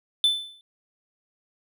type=tone with exponential decay; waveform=triangle; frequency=3520 Hz; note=A7; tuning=in tune; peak=-13 dBFS; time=0.24-0.61 s; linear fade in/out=1 ms; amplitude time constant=80 ms; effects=none